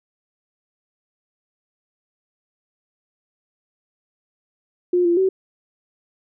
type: tone with pitch steps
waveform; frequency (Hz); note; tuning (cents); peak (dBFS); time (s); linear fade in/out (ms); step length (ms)
sine; 356.3 / 344.1 / 379.5; F4 / F4 / F#4; +35 / -26 / +44; -14; 4.93-5.29; 5; 120
effects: none